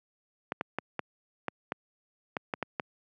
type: clicks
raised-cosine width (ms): 0.5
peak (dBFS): -15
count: 10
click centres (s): 0.521 / 0.611 / 0.786 / 0.993 / 1.483 / 1.721 / 2.368 / 2.538 / 2.627 / 2.798
effects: high-pass 150 Hz 12 dB/octave